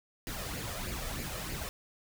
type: noise with flanger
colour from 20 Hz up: pink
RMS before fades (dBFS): -38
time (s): 0.27-1.69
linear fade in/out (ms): 0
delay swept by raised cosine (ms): 0.42 to 1.72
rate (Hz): 3.2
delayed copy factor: +0.55
effects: none